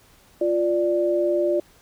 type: tone pair together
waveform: sine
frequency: 349.2 / 588.9 Hz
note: F4 / D5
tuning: 0 / +5 cents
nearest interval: major sixth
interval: 905 cents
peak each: -21 dBFS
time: 0.41-1.6 s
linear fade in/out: 5 ms
effects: pink hiss -55 dBFS RMS until 1.81 s